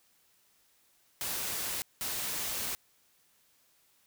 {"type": "noise bursts at uneven times", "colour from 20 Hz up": "white", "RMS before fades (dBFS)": -35, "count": 2, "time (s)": [[1.21, 1.82], [2.01, 2.75]], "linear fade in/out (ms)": 0, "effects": ["white hiss -68 dBFS RMS until 4.06 s"]}